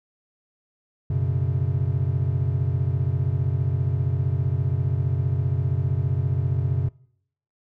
triangle chord, F# suspended fourth, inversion none, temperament equal, 92.5 / 123.47 / 138.59 Hz, F#2 / B2 / C#3, 0 / 0 / 0 cents, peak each -23 dBFS, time 1.1-6.89 s, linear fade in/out 5 ms, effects noise-tail reverb RT60 0.7 s tail -23 dB re dry

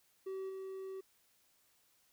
triangle tone with level steps, 382.5 Hz, G4, 42 cents flat, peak -37 / -40 dBFS, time 0.26-1.01 s, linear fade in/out 10 ms, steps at 0.49 s, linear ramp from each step 10 ms, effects white hiss -72 dBFS RMS until 2.12 s

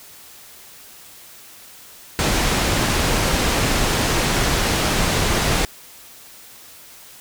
pink low-pass noise, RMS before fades -19 dBFS, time 2.19-5.65 s, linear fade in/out 0 ms, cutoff 8500 Hz, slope 12 dB/octave, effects white hiss -43 dBFS RMS until 7.2 s

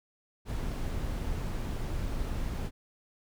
brown noise, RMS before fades -33 dBFS, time 0.45-2.71 s, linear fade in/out 50 ms, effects none

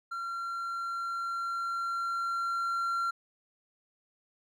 triangle tone with level ramp, 1371 Hz, F6, 32 cents flat, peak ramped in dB -32 to -26 dBFS, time 0.11-3.11 s, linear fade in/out 10 ms, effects none

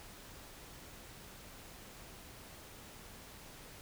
silence, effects pink hiss -53 dBFS RMS until 3.81 s

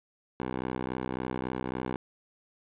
10% pulse tone with band-pass filter, 63.6 Hz, C2, 48 cents flat, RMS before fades -34 dBFS, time 0.4-1.97 s, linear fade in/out 0 ms, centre 580 Hz, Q 0.57, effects resampled to 8000 Hz + 9-bit

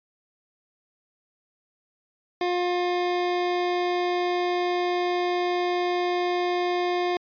25% pulse tone, 355.5 Hz, F4, 31 cents sharp, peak -19 dBFS, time 2.41-7.17 s, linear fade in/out 2 ms, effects resampled to 11025 Hz

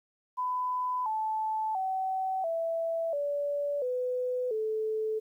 sine tone with pitch steps, 1002 / 872.3 / 759.4 / 661.1 / 575.5 / 501 / 436.1 Hz, B5 / A5 / F#5 / E5 / D5 / B4 / A4, +25 / -15 / +45 / +5 / -35 / +25 / -15 cents, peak -28 dBFS, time 0.37-5.2 s, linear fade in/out 20 ms, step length 690 ms, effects 11-bit

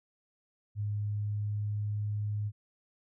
sine tone with pitch glide, 103.83 to 104.49 Hz, G#2 to G#2, 0 to +11 cents, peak -30 dBFS, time 0.75-2.52 s, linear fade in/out 50 ms, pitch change +11 cents, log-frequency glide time 0.92-2.06 s, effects none

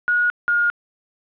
sine tone pair in turn, 1449 / 1424.1 Hz, F#6 / F6, -37 / +33 cents, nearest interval unison, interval 30 cents, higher first, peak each -15 dBFS, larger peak neither, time 0.08-0.3 / 0.48-0.7 s, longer neither, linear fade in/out 0 ms, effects resampled to 8000 Hz + 8-bit

